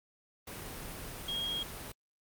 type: tone in noise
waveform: sine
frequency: 3263 Hz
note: G#7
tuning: 31 cents flat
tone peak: -33 dBFS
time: 1.28-1.63 s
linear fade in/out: 5 ms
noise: pink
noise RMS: -43 dBFS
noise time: 0.47-1.92 s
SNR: +7 dB
effects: Opus 32 kbps